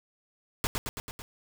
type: noise with echo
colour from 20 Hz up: pink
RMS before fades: -28 dBFS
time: 0.64-0.67 s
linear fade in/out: 0 ms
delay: 110 ms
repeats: 5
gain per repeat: -3 dB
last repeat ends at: 1.22 s
effects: none